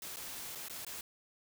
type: noise with dropouts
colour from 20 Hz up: white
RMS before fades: -44 dBFS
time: 0.02-1.01 s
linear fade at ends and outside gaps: 2 ms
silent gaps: 0.161-0.168 / 0.551-0.555 / 0.684-0.697 / 0.849-0.866 s
effects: none